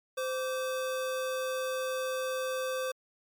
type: tone pair together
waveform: square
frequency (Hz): 517.2 / 1161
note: C5 / D6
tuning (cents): -20 / -20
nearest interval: octave + major second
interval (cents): 1400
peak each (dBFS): -32 / -40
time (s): 0.17-2.92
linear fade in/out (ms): 10
effects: MP3 96 kbps